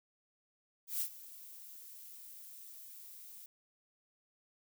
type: noise with ADSR envelope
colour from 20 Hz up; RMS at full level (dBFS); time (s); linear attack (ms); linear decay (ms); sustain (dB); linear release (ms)
violet; -34; 0.87-3.46; 140; 76; -18; 4
effects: none